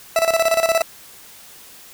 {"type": "tone with tremolo", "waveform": "40% pulse", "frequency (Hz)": 659.3, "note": "E5", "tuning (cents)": 0, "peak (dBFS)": -12, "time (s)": [0.16, 0.82], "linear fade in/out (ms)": 2, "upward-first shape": "square", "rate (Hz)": 17, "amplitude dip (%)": 70, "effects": ["white hiss -43 dBFS RMS until 1.93 s"]}